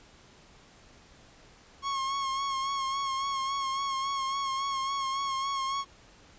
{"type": "tone with vibrato", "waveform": "45% pulse", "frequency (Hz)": 1089, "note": "C#6", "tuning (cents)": -31, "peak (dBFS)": -29, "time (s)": [1.82, 5.85], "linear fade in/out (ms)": 50, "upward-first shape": "sine", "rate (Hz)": 3.6, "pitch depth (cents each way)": 34, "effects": ["pink hiss -56 dBFS RMS until 6.38 s", "resampled to 16000 Hz"]}